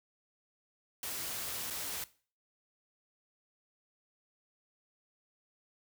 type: noise with dropouts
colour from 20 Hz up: white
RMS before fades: -39 dBFS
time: 1.03-2.04 s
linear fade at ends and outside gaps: 2 ms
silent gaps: 1.702-1.706 s
effects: noise-tail reverb RT60 0.4 s tail -18 dB re dry